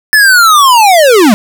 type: linear sweep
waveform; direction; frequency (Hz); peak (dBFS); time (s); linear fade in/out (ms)
square; down; 1760 to 193.1; -3; 0.13-1.34; 0
effects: none